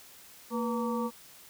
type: harmonic tone with a mistuned harmonic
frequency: 230 Hz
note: A#3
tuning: 23 cents flat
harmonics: 1 / 2 / 4 / 5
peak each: -31 / -34 / -37 / -38 dBFS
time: 0.5-1.11 s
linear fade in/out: 50 ms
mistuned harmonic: 2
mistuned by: +99 cents
effects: white hiss -53 dBFS RMS until 1.49 s